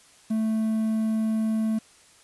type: tone with quantisation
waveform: triangle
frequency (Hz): 220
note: A3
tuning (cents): 0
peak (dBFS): -20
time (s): 0.3-1.79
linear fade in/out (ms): 10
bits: 8
effects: white hiss -55 dBFS RMS until 2.23 s + resampled to 24000 Hz